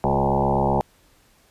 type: tone with frequency modulation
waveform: sine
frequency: 493.9 Hz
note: B4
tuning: in tune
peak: -17 dBFS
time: 0.04-0.81 s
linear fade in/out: 0 ms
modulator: 67.9 Hz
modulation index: 6.2
effects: pink hiss -58 dBFS RMS until 1.5 s + resampled to 32000 Hz